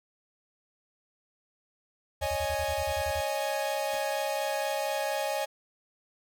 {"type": "chord", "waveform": "45% pulse", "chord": "C# suspended second", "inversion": "none", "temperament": "equal with one note detuned", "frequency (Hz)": [554.4, 618.7, 830.6], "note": ["C#5", "D#5", "G#5"], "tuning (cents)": [0, -10, 0], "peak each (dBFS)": -33, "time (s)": [2.21, 5.46], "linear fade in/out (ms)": 20}
{"type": "tone bursts", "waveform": "sine", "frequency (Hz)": 77.3, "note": "D#2", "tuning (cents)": -11, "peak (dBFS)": -34, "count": 11, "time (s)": [2.21, 3.209], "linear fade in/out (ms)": 10, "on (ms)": 59, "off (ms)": 35}
{"type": "noise with exponential decay", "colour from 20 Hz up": "pink", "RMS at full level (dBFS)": -43, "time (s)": [3.93, 4.06], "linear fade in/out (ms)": 0, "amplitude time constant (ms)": 27}
{"effects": []}